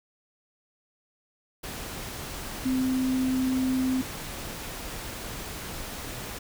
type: tone in noise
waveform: sine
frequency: 258.9 Hz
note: C4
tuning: 18 cents flat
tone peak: -23 dBFS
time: 2.65-4.02 s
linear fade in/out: 10 ms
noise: pink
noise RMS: -37 dBFS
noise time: 1.63-6.39 s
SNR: +11 dB
effects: none

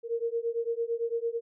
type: beating tone pair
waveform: sine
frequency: 460 / 468.9 Hz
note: A#4 / A#4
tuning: -23 / +10 cents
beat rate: 8.9 Hz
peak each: -31 dBFS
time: 0.03-1.41 s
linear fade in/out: 50 ms
effects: none

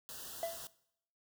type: band-stop noise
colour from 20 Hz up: white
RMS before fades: -47 dBFS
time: 0.09-0.67 s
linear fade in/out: 0 ms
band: 1800 to 2700 Hz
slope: 96 dB/octave
type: tone with exponential decay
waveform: triangle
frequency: 668 Hz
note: E5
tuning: 23 cents sharp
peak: -29 dBFS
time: 0.43-0.67 s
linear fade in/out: 1 ms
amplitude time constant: 51 ms
effects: noise-tail reverb RT60 0.7 s tail -19 dB re dry

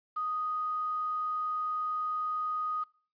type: tone with quantisation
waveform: sine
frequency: 1244.5 Hz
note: D#6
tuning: in tune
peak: -30 dBFS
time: 0.16-2.84 s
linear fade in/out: 10 ms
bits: 9
effects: noise-tail reverb RT60 0.4 s tail -23 dB re dry + resampled to 11025 Hz

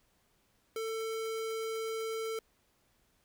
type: tone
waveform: square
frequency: 446 Hz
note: A4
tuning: 23 cents sharp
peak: -35 dBFS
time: 0.76-2.39 s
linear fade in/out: 2 ms
effects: pink hiss -72 dBFS RMS until 3.24 s

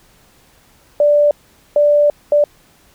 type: tone bursts at uneven times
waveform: sine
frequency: 587.3 Hz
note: D5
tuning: in tune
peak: -8 dBFS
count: 3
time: 1-1.31 / 1.76-2.1 / 2.32-2.44 s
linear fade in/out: 2 ms
effects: pink hiss -51 dBFS RMS until 2.94 s

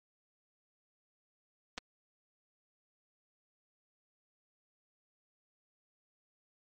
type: clicks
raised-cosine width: 0.2 ms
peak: -22 dBFS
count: 2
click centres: 1.778 / 1.782 s
effects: MP3 48 kbps

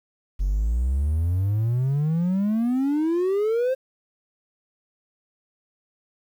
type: exponential sweep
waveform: triangle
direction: up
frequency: 45 to 533 Hz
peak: -17 dBFS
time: 0.39-3.75 s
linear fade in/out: 20 ms
effects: tanh soft clip ceiling -13 dBFS + 9-bit

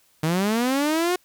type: linear sweep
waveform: sawtooth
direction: up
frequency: 151.9 to 367 Hz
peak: -16 dBFS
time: 0.23-1.16 s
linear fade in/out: 5 ms
effects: white hiss -61 dBFS RMS until 1.24 s

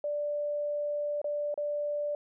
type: tone with dropouts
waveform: sine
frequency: 587.3 Hz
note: D5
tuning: in tune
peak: -29 dBFS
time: 0.04-2.15 s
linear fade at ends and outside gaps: 2 ms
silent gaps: 1.216-1.243 / 1.542-1.576 s
effects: none

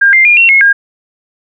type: tone with pitch steps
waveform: sine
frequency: 1605 / 2099 / 2417 / 2728 / 2169 / 1619 Hz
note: G6 / C7 / D7 / F7 / C#7 / G#6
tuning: +40 / +5 / +49 / -41 / -38 / -45 cents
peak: -3 dBFS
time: 0.01-0.73 s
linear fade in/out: 10 ms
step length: 120 ms
effects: none

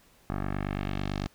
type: tone with low-pass filter sweep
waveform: 10% pulse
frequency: 49 Hz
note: G1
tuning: in tune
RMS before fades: -32 dBFS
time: 0.3-1.27 s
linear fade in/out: 0 ms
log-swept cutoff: 1300 to 5200 Hz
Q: 1.4
effects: pink hiss -61 dBFS RMS until 1.34 s

